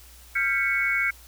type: tone cluster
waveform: sine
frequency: 1385 / 1586 / 1979 / 2217 Hz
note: F6 / G6 / B6 / C#7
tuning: -15 / +20 / +3 / 0 cents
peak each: -30 / -28 / -32 / -23 dBFS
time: 0.35-1.11 s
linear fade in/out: 10 ms
effects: added 60 Hz sine -49 dBFS peak until 1.27 s + white hiss -51 dBFS RMS until 1.27 s